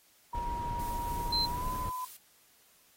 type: tone with pitch glide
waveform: sine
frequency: 950 to 1006.5 Hz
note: A#5 to B5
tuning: +33 to +33 cents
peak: -34 dBFS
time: 0.33-2.05 s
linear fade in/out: 5 ms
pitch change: +100 cents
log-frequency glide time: 1.47-1.65 s
type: noise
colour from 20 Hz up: brown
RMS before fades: -38 dBFS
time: 0.34-1.9 s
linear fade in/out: 10 ms
type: noise with tremolo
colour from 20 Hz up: blue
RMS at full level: -47 dBFS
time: 0.79-2.17 s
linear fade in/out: 5 ms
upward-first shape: sine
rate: 3.4 Hz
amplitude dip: 25%
type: tone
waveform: sine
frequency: 4100 Hz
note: C8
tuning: 36 cents flat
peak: -27 dBFS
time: 1.32-1.46 s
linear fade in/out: 10 ms
effects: white hiss -64 dBFS RMS until 2.96 s + AAC 48 kbps